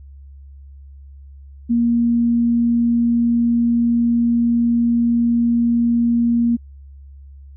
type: tone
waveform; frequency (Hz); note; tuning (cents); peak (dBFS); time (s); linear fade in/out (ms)
sine; 235.4; A#3; +17; -13; 1.69-6.57; 20
effects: added 69 Hz sine -37 dBFS peak until 7.56 s